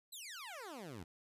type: exponential sweep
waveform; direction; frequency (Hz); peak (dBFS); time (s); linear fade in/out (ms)
15% pulse; down; 4186 to 78.1; -40; 0.12-1.04; 10
effects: resampled to 32000 Hz